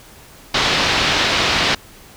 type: low-pass noise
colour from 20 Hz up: white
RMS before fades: -17 dBFS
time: 0.54-1.75 s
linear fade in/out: 5 ms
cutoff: 4400 Hz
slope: 24 dB/octave
effects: pink hiss -43 dBFS RMS until 2.16 s